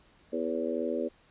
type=harmonic tone with a mistuned harmonic; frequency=82.41 Hz; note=E2; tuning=in tune; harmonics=3 / 4 / 5 / 6 / 7; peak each=-35 / -35 / -35 / -35 / -35 dBFS; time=0.32-1.09 s; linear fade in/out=20 ms; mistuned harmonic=7; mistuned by=-26 cents; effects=pink hiss -62 dBFS RMS until 1.3 s + resampled to 8000 Hz